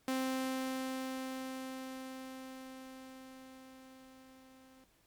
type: tone with level ramp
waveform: sawtooth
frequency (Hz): 261.6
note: C4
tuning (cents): 0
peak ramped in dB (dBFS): -28 to -55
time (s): 0.08-4.84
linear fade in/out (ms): 2
effects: pink hiss -70 dBFS RMS until 5.06 s + MP3 96 kbps